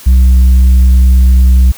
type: tone with tanh clipping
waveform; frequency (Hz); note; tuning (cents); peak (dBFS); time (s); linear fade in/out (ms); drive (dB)
triangle; 63.5; B1; +49; -3; 0.06-1.72; 10; 8
effects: white hiss -33 dBFS RMS until 1.77 s